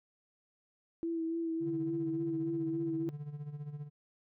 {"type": "tone with vibrato", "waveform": "sine", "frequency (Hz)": 329.6, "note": "E4", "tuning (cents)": 0, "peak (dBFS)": -32, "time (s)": [1.03, 3.09], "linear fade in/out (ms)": 0, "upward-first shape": "sine", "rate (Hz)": 3.5, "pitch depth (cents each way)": 25}
{"type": "tone with tremolo", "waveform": "triangle", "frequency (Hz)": 146.83, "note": "D3", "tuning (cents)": 0, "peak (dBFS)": -35, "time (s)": [1.6, 3.9], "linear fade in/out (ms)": 50, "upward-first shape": "sine", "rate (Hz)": 15, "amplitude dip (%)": 70}
{"effects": []}